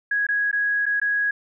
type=tone with dropouts; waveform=sine; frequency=1660 Hz; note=G#6; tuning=1 cent flat; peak=-19 dBFS; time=0.11-1.31 s; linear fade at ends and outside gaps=5 ms; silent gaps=0.268-0.287 / 0.514-0.528 / 0.857-0.863 / 1-1.015 s; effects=none